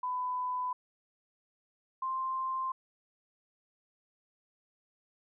sine tone pair in turn, 1001 / 1047.8 Hz, B5 / C6, +23 / +2 cents, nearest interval minor second, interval 79 cents, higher second, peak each -31 / -31 dBFS, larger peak neither, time 0.03-0.73 / 2.02-2.72 s, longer neither, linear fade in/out 5 ms, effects none

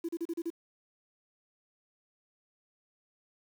triangle tone bursts, 335.5 Hz, E4, 31 cents sharp, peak -27 dBFS, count 6, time 0.04-0.503 s, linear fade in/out 10 ms, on 48 ms, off 35 ms, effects tanh soft clip ceiling -29 dBFS + 9-bit

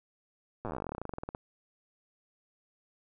slowing click train, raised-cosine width 1 ms, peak -23 dBFS, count 28, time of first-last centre 0.65-1.349 s, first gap 8 ms, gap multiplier 1.08, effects none

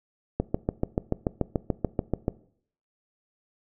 click train, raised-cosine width 2 ms, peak -10 dBFS, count 14, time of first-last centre 0.4-2.281 s, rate 6.91 Hz, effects noise-tail reverb RT60 0.6 s tail -20 dB re dry

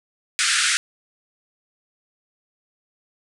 pink band-pass noise, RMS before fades -20 dBFS, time 0.39-0.77 s, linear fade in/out 0 ms, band 1300 to 10000 Hz, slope 96 dB/octave, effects none

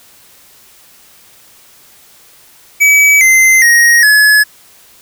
square tone with pitch steps, 2285 / 2071 / 1877.6 / 1702 Hz, D7 / C7 / A#6 / G#6, -48 / -18 / +12 / +42 cents, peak -5 dBFS, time 2.8-4.44 s, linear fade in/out 20 ms, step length 410 ms, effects white hiss -43 dBFS RMS until 5.01 s

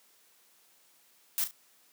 blue noise with echo, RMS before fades -29 dBFS, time 1.38-1.44 s, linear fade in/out 0 ms, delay 35 ms, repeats 2, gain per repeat -10 dB, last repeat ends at 1.51 s, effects white hiss -64 dBFS RMS until 1.92 s + high-pass 200 Hz 12 dB/octave

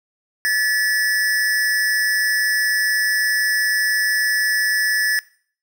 square tone pair together, 1734 / 1930.9 Hz, A6 / B6, -26 / -40 cents, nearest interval major second, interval 186 cents, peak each -18 / -25 dBFS, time 0.45-5.19 s, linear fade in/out 0 ms, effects noise-tail reverb RT60 0.5 s tail -20 dB re dry

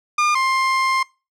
30% pulse tone pair in turn, 1208 / 1055.5 Hz, D6 / C6, +48 / +15 cents, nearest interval major second, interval 233 cents, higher first, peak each -12 / -14 dBFS, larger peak first, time 0.18-0.35 / 0.35-1.03 s, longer second, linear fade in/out 5 ms, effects noise-tail reverb RT60 0.3 s tail -23 dB re dry + low-pass 6000 Hz 12 dB/octave

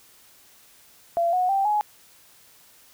sine tone with pitch steps, 682 / 730.9 / 783.4 / 839.6 Hz, F5 / F#5 / G5 / G#5, -41 / -21 / -1 / +19 cents, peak -19 dBFS, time 1.17-1.81 s, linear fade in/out 0 ms, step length 160 ms, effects white hiss -54 dBFS RMS until 2.93 s

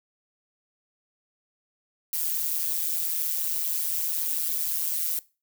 violet noise with amplitude modulation, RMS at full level -24 dBFS, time 2.13-5.19 s, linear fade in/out 2 ms, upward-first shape sine, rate 161 Hz, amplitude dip 85%, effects noise-tail reverb RT60 0.3 s tail -20 dB re dry

